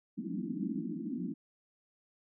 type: band-pass noise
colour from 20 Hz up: pink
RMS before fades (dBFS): -37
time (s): 0.17-1.34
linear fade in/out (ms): 20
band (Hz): 170 to 330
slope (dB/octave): 96
effects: none